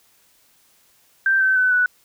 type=tone with pitch steps; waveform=sine; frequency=1568 / 1538.4 / 1509.3 / 1480.9 Hz; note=G6 / G6 / F#6 / F#6; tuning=0 / -33 / +34 / +1 cents; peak=-14 dBFS; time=1.26-1.86 s; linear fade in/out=2 ms; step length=150 ms; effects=white hiss -58 dBFS RMS until 2.04 s